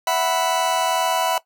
40% pulse chord, E suspended second, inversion none, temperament just, 659.3 / 741.7 / 988.9 Hz, E5 / F#5 / B5, 0 / +4 / +2 cents, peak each -22 dBFS, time 0.07-1.38 s, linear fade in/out 2 ms, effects noise-tail reverb RT60 0.1 s tail -18 dB re dry

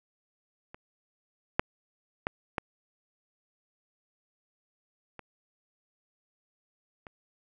clicks, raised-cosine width 0.5 ms, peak -29 / -7 / -13 / -14 / -27 / -29 dBFS, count 6, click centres 0.745 / 1.595 / 2.269 / 2.582 / 5.193 / 7.068 s, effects none

